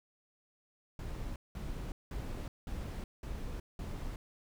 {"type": "noise bursts", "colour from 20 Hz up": "brown", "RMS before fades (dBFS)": -40, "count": 6, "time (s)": [0.99, 4.16], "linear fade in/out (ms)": 2, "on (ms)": 370, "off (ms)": 190, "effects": []}